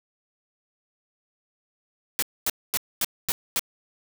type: noise bursts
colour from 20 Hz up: white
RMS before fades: -24 dBFS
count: 6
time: 2.19-3.594 s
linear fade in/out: 0 ms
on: 34 ms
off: 240 ms
effects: none